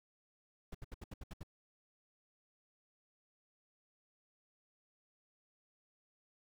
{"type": "noise bursts", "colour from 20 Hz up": "brown", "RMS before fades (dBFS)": -45, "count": 8, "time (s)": [0.72, 1.433], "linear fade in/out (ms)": 5, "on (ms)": 27, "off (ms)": 71, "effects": []}